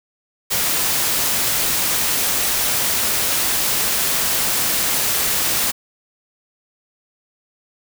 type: noise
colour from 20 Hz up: white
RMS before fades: -19 dBFS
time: 0.5-5.72 s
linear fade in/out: 20 ms
effects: none